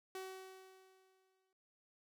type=tone with exponential decay; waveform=sawtooth; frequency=377.8 Hz; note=F#4; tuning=36 cents sharp; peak=-39 dBFS; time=0.15-1.53 s; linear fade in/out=2 ms; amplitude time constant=300 ms; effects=none